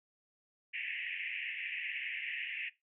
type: band-pass noise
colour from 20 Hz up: white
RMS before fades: -40 dBFS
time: 0.73-2.7 s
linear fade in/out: 20 ms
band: 1800 to 2800 Hz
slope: 96 dB/octave
effects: noise-tail reverb RT60 0.2 s tail -18 dB re dry